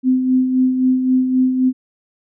sine tone with tremolo, 257 Hz, C4, 31 cents flat, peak -10 dBFS, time 0.03-1.73 s, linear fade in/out 50 ms, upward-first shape sine, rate 3.8 Hz, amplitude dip 50%, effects none

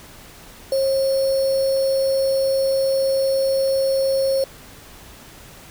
sine tone with sample-and-hold, 539 Hz, C#5, 49 cents flat, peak -16 dBFS, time 0.72-4.44 s, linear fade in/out 2 ms, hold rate 4900 Hz, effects pink hiss -43 dBFS RMS until 5.7 s

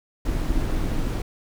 brown noise with amplitude modulation, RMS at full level -21 dBFS, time 0.25-1.22 s, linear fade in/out 5 ms, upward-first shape sine, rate 291 Hz, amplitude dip 55%, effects none

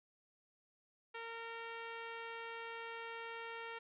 10% pulse tone, 459.4 Hz, A#4, 25 cents flat, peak -36 dBFS, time 1.14-3.79 s, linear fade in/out 10 ms, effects resampled to 8000 Hz + 12-bit

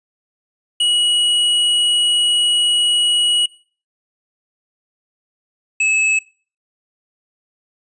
square tone pair in turn, 2914 / 2596 Hz, F#7 / E7, -27 / -27 cents, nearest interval major second, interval 200 cents, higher first, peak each -14 / -14 dBFS, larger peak neither, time 0.8-3.46 / 5.8-6.19 s, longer first, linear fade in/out 5 ms, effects noise-tail reverb RT60 0.4 s tail -21 dB re dry + resampled to 22050 Hz

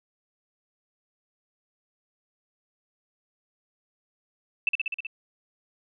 sine tone with echo, 2646 Hz, E7, 6 cents sharp, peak -19 dBFS, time 4.67-4.69 s, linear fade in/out 2 ms, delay 63 ms, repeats 6, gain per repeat -2 dB, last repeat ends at 5.068 s, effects none

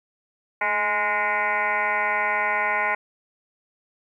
sine tone with frequency modulation, 1445 Hz, F#6, 41 cents flat, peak -20 dBFS, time 0.61-2.95 s, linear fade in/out 5 ms, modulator 204 Hz, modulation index 3.9, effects 10-bit

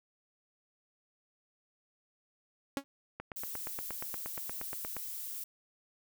sawtooth tone with exponential decay, 277.2 Hz, C#4, in tune, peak -25 dBFS, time 2.77-2.84 s, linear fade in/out 0 ms, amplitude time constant 15 ms
click train, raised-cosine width 0.5 ms, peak -25 dBFS, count 16, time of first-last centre 3.2-4.967 s, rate 8.49 Hz
violet noise, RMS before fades -41 dBFS, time 3.36-5.44 s, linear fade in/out 5 ms
effects none

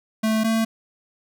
square tone pair in turn, 219.5 / 224 Hz, A3 / A3, -4 / +31 cents, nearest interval unison, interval 35 cents, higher second, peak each -19 dBFS, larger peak neither, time 0.23-0.44 / 0.44-0.65 s, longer neither, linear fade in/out 10 ms, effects none

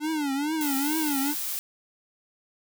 square tone with vibrato, 293.7 Hz, D4, in tune, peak -26 dBFS, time 0-1.35 s, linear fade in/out 50 ms, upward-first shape triangle, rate 2.3 Hz, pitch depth 170 cents each way
blue noise, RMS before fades -31 dBFS, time 0.61-1.59 s, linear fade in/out 0 ms
effects none

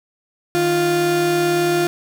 35% pulse tone pair together, 155.55 / 349.2 Hz, D#3 / F4, 0 / 0 cents, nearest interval octave + major second, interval 1400 cents, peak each -24 / -14 dBFS, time 0.55-1.87 s, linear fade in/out 0 ms, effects none

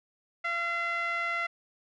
5% pulse tone with low-pass filter, 683 Hz, F5, 39 cents flat, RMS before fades -31 dBFS, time 0.44-1.47 s, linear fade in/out 10 ms, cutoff 1800 Hz, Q 5.3, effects none

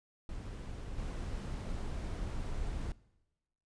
brown noise with level steps, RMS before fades -42 / -38 dBFS, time 0.29-2.92 s, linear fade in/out 2 ms, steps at 0.98 s, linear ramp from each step 2 ms, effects noise-tail reverb RT60 1.0 s tail -21 dB re dry + resampled to 22050 Hz

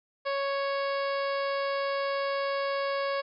harmonic tone with a mistuned harmonic, 554.4 Hz, C#5, in tune, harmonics 1 / 2 / 3 / 4 / 5 / 6 / 7 / 8 / 9, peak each -29 / -33 / -38 / -41 / -45 / -47 / -49 / -45 / -48 dBFS, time 0.25-3.22 s, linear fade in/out 20 ms, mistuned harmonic 8, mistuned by +18 cents, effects none

